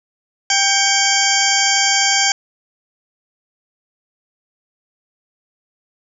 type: harmonic tone with a mistuned harmonic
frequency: 791 Hz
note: G5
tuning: 15 cents sharp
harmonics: 1 / 2 / 3 / 4 / 6 / 7 / 8 / 9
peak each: -21 / -21 / -21 / -21 / -21 / -21 / -21 / -21 dBFS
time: 0.5-2.32 s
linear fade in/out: 2 ms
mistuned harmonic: 3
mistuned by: -90 cents
effects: none